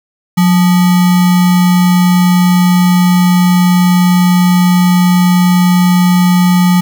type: tone with sample-and-hold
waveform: sine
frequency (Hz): 179.7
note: F3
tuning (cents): +50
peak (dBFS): -5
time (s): 0.37-6.81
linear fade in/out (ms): 10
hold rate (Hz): 1050
effects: none